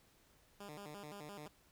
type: tone with vibrato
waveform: 10% pulse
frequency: 174.1 Hz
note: F3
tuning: 5 cents flat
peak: -40 dBFS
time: 0.6-1.48 s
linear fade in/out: 5 ms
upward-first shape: square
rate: 5.8 Hz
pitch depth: 260 cents each way
effects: pink hiss -69 dBFS RMS until 1.71 s